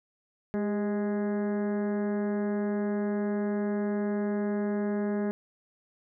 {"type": "harmonic tone with a mistuned harmonic", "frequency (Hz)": 207.7, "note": "G#3", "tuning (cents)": 0, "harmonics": [1, 2, 3, 4, 5, 6, 7, 8, 9, 10], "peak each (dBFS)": [-28, -32, -38, -44, -50, -51, -52, -47, -55, -57], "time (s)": [0.54, 5.31], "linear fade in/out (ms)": 0, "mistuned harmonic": 2, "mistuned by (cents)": -43, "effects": []}